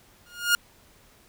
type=tone with exponential growth; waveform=sawtooth; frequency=1422 Hz; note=F6; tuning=31 cents sharp; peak=-12 dBFS; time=0.26-0.55 s; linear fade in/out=1 ms; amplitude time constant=62 ms; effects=pink hiss -57 dBFS RMS until 1.28 s